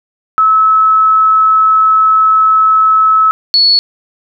sine tone pair in turn, 1297 / 4402 Hz, E6 / C#8, -28 / -13 cents, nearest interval octave + major sixth, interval 2115 cents, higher second, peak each -5 dBFS, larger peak neither, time 0.38-3.31 / 3.54-3.79 s, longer first, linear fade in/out 0 ms, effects none

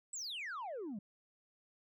sine exponential sweep, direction down, 8180 to 186.8 Hz, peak -38 dBFS, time 0.13-0.99 s, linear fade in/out 5 ms, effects tanh soft clip ceiling -39 dBFS

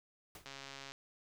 pink noise with exponential decay, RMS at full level -48 dBFS, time 0.35-0.54 s, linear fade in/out 2 ms, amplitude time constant 41 ms
click train, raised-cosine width 0.2 ms, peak -30 dBFS, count 64, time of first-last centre 0.46-0.92 s, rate 137 Hz
effects none

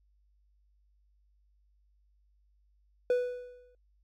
triangle tone with exponential decay, 493.9 Hz, B4, in tune, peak -20 dBFS, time 3.1-3.75 s, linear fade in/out 2 ms, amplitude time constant 140 ms, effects noise-tail reverb RT60 0.1 s tail -24 dB re dry + added 50 Hz sine -65 dBFS peak until 4.03 s

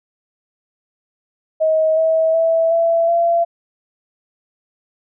sine tone with pitch steps, 633 / 644.4 / 656.1 / 667.9 / 680 Hz, D#5 / E5 / E5 / E5 / F5, +30 / -39 / -8 / +23 / -46 cents, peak -12 dBFS, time 1.6-3.45 s, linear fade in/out 20 ms, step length 370 ms, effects none

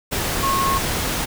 sine tone in noise, 1087 Hz, C#6, 34 cents flat, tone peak -18 dBFS, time 0.42-0.79 s, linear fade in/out 20 ms, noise pink, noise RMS -23 dBFS, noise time 0.11-1.26 s, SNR +2 dB, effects none

